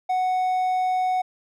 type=tone; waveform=triangle; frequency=740 Hz; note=F#5; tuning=in tune; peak=-18 dBFS; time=0.09-1.22 s; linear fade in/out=10 ms; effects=none